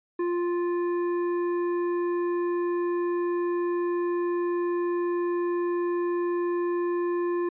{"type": "tone with hard clipping", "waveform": "sine", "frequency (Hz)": 349.2, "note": "F4", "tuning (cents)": 0, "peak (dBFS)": -26, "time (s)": [0.19, 7.49], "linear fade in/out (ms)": 5, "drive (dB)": 9, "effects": ["resampled to 8000 Hz"]}